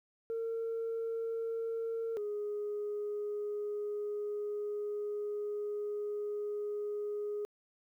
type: tone pair in turn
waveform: sine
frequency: 455.7 / 415.3 Hz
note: A#4 / G#4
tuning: -39 / 0 cents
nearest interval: major second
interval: 161 cents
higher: first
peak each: -32 / -33 dBFS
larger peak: first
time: 0.3-2.17 / 2.17-7.45 s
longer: second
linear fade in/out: 0 ms
effects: tanh soft clip ceiling -31 dBFS + 12-bit